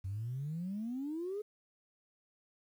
sine exponential sweep, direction up, 91.7 to 430.9 Hz, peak -35 dBFS, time 0.04-1.42 s, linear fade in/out 10 ms, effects tanh soft clip ceiling -32 dBFS + 11-bit

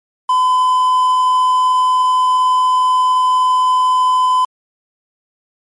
triangle tone with quantisation, 1013 Hz, B5, 44 cents sharp, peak -8 dBFS, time 0.29-4.45 s, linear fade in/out 5 ms, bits 6, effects MP3 48 kbps

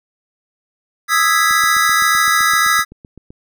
square chord, E major seventh, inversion third, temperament equal, 1244.5 / 1318.5 / 1661.2 / 1975.5 Hz, D#6 / E6 / G#6 / B6, 0 / 0 / 0 / 0 cents, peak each -18 dBFS, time 1.08-2.85 s, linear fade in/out 50 ms
click train, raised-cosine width 3 ms, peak -24 dBFS, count 15, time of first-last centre 1.51-3.305 s, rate 7.8 Hz
effects none

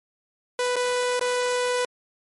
sawtooth tone with dropouts, 495 Hz, B4, 4 cents sharp, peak -18 dBFS, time 0.59-1.85 s, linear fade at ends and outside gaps 2 ms, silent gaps 0.758-0.764 / 1.195-1.211 s, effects MP3 48 kbps

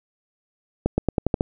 accelerating click train, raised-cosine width 2 ms, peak -6 dBFS, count 7, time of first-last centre 0.86-1.409 s, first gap 120 ms, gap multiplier 0.89, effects none

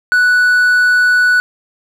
triangle tone, 1480 Hz, F#6, in tune, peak -6 dBFS, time 0.12-1.4 s, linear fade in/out 0 ms, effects none

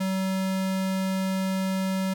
square tone, 190 Hz, F#3, 46 cents sharp, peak -25 dBFS, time 0-2.14 s, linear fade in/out 10 ms, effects none

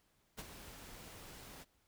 pink noise with ADSR envelope, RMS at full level -44 dBFS, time 0.37-1.65 s, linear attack 23 ms, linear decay 34 ms, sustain -9 dB, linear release 32 ms, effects pink hiss -75 dBFS RMS until 1.87 s

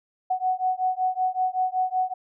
sine beating tone pair, 740 / 745.3 Hz, F#5 / F#5, 0 / +12 cents, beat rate 5.3 Hz, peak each -25 dBFS, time 0.3-2.14 s, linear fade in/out 10 ms, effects none

